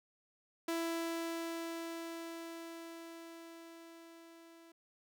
sawtooth tone with level ramp, 332.3 Hz, E4, 14 cents sharp, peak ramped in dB -30 to -53 dBFS, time 0.68-4.72 s, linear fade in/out 5 ms, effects none

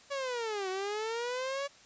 sawtooth linear two-way sweep, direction down then up, 569 to 370 to 569 Hz, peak -29 dBFS, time 0.1-1.68 s, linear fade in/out 20 ms, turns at 0.69 s, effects white hiss -57 dBFS RMS until 1.85 s + resampled to 16000 Hz

